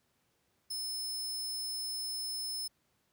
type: tone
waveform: sawtooth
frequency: 5230 Hz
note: E8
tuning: 15 cents flat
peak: -33 dBFS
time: 0.7-2.68 s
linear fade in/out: 10 ms
effects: pink hiss -75 dBFS RMS until 3.12 s + high-pass 80 Hz 12 dB/octave